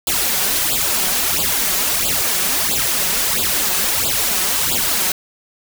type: noise with flanger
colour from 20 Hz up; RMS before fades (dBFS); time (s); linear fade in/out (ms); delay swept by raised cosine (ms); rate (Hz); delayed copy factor
white; -18; 0.07-5.12; 2; 0.25 to 5.45; 1.5; +0.95
effects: none